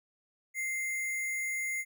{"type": "tone with sample-and-hold", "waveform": "sine", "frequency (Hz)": 2093, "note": "C7", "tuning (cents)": 0, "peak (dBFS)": -31, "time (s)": [0.54, 1.85], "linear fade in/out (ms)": 50, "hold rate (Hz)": 8820, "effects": []}